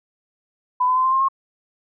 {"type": "tone with pitch steps", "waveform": "sine", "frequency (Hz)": [1000, 1015.1, 1030.5, 1046.1, 1061.9, 1078], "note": ["B5", "B5", "C6", "C6", "C6", "C#6"], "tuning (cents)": [21, 47, -27, -1, 25, -49], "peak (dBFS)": -15, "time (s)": [0.8, 1.286], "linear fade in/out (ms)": 10, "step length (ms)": 81, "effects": []}